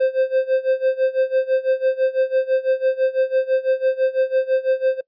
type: tone with tremolo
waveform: triangle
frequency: 523.3 Hz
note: C5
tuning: in tune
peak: -11 dBFS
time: 0-5.01 s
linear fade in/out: 10 ms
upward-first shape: sine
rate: 6 Hz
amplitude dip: 90%
effects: noise-tail reverb RT60 0.1 s tail -23 dB re dry + resampled to 11025 Hz